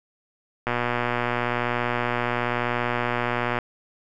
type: click train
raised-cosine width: 0.5 ms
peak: -9 dBFS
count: 354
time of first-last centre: 0.67-3.587 s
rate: 121 Hz
effects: none